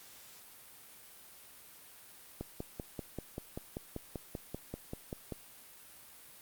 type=click train; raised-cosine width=2 ms; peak=-25 dBFS; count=16; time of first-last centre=2.41-5.323 s; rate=5.15 Hz; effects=white hiss -55 dBFS RMS until 6.41 s + Opus 48 kbps